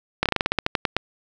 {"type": "slowing click train", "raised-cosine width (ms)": 0.3, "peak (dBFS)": -3, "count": 13, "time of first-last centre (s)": [0.23, 0.966], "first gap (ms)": 27, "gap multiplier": 1.14, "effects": []}